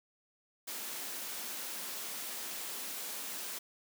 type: high-pass noise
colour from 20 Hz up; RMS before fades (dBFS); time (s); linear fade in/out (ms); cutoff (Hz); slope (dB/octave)
white; -41; 0.67-3.59; 10; 180; 48
effects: none

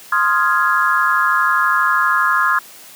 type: chord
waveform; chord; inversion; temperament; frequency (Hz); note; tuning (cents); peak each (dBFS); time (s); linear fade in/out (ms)
sine; F minor seventh; second; equal with one note detuned; 1046.5 / 1244.5 / 1396.9 / 1667; C6 / Eb6 / F6 / Ab6; 0 / 0 / 0 / +6; -18; 0.12-2.59; 5
effects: white hiss -40 dBFS RMS until 2.95 s + high-pass 150 Hz 12 dB/octave

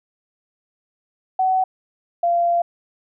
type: tone pair in turn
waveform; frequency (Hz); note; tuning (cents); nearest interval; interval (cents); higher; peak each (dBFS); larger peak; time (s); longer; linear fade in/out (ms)
sine; 752 / 689.4; F#5 / F5; +28 / -23; major second; 151; first; -15; neither; 1.39-1.64 / 2.23-2.62; second; 5
effects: none

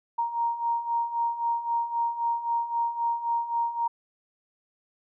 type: beating tone pair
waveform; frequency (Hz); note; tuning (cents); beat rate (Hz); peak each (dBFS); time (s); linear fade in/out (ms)
sine; 932.3 / 936.1; A#5 / A#5; 0 / +7; 3.8; -31 / -26; 0.18-3.88; 10
effects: none

